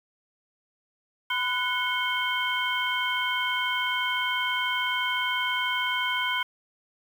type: tone cluster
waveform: sine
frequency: 1007 / 1476 / 2184 / 3127 Hz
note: B5 / F#6 / C#7 / G7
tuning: +33 / -5 / -26 / -5 cents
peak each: -30 dBFS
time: 1.3-6.43 s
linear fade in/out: 5 ms
effects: 8-bit